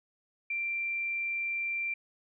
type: tone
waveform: sine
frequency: 2360 Hz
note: D7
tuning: 8 cents sharp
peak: -30 dBFS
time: 0.5-1.94 s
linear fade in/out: 5 ms
effects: none